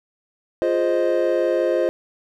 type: chord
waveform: triangle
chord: F minor seventh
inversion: none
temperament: equal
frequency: 349.2 / 415.3 / 523.3 / 622.3 Hz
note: F4 / Ab4 / C5 / Eb5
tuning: 0 / 0 / 0 / 0 cents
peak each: -20 / -25 / -19 / -21 dBFS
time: 0.62-1.89 s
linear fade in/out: 0 ms
effects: none